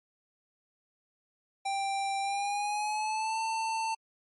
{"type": "tone with pitch glide", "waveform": "square", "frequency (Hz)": [787, 893.6], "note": ["G5", "A5"], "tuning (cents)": [7, 27], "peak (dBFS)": -30, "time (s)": [1.65, 3.95], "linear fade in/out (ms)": 10, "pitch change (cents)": 220, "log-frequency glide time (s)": [2.2, 3.4], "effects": ["MP3 48 kbps"]}